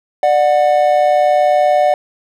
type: tone pair together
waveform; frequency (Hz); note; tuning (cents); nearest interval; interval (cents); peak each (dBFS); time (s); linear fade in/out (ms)
triangle; 594 / 734.4; D5 / F#5; +20 / -13; major third; 367; -10; 0.23-1.94; 2
effects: none